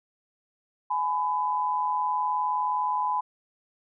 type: tone pair together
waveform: sine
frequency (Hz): 841.7 / 1001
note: G#5 / B5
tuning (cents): +23 / +23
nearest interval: minor third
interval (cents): 300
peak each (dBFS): -29 / -25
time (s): 0.9-3.21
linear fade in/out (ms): 10
effects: none